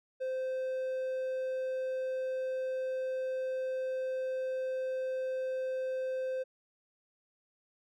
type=tone; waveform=triangle; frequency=519 Hz; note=C5; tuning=14 cents flat; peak=-30 dBFS; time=0.2-6.44 s; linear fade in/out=20 ms; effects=none